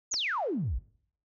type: exponential sweep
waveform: sine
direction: down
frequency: 7160 to 46.25 Hz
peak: -28 dBFS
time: 0.11-0.79 s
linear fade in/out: 10 ms
type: clicks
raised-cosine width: 0.3 ms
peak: -23 / -28 dBFS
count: 2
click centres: 0.14 / 0.143 s
effects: noise-tail reverb RT60 0.6 s tail -20 dB re dry